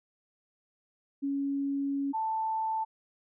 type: tone pair in turn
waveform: sine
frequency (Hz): 278.5 / 883.7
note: C#4 / A5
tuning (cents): +8 / +7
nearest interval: octave + minor sixth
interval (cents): 1999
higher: second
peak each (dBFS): -28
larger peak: neither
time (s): 1.22-2.13 / 2.13-2.85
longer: first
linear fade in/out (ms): 20
effects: none